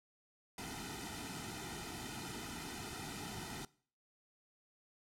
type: noise with comb filter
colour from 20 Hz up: pink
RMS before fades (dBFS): -45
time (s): 0.58-3.65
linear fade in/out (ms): 2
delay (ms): 1.8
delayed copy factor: -1
effects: noise-tail reverb RT60 0.5 s tail -22 dB re dry + low-pass 11000 Hz 12 dB/octave